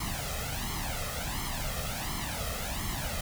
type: noise with flanger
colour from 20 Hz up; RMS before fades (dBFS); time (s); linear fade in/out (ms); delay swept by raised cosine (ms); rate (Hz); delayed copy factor
pink; -34; 0-3.21; 5; 0.95 to 1.59; 1.4; +0.75
effects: none